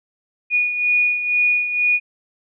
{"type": "beating tone pair", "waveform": "sine", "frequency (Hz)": [2455, 2457.1], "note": ["D#7", "D#7"], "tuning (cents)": [-24, -22], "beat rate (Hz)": 2.1, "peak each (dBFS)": [-16, -23], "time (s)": [0.5, 2], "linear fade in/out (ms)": 50, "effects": []}